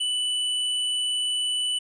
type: tone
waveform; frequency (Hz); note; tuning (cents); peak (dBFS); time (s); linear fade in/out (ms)
square; 2979; F#7; +11; -24; 0-1.79; 10
effects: resampled to 22050 Hz